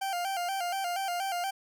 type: tone with vibrato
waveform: 40% pulse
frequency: 740 Hz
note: F#5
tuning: in tune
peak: -29 dBFS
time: 0.01-1.51 s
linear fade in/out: 10 ms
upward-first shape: square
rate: 4.2 Hz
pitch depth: 88 cents each way
effects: none